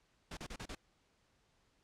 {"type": "noise bursts", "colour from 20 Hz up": "pink", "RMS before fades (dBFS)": -45, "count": 5, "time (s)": [0.31, 0.751], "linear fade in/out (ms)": 5, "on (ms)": 61, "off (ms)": 34, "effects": ["pink hiss -74 dBFS RMS until 1.83 s", "low-pass 7000 Hz 12 dB/octave"]}